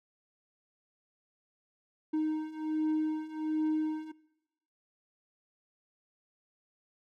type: beating tone pair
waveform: triangle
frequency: 310 / 311.3 Hz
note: D#4 / D#4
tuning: -6 / +1 cents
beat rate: 1.3 Hz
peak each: -33 / -30 dBFS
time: 2.13-4.12 s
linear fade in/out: 10 ms
effects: noise-tail reverb RT60 1.0 s tail -22 dB re dry